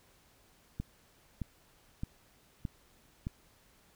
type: click train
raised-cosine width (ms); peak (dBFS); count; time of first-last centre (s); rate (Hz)
5; -23; 5; 0.8-3.269; 1.62
effects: pink hiss -65 dBFS RMS until 3.95 s